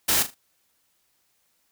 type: noise with echo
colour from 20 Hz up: white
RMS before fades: -21 dBFS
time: 0.08-0.23 s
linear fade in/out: 10 ms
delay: 39 ms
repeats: 3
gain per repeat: -11 dB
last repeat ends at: 0.347 s
effects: white hiss -69 dBFS RMS until 1.71 s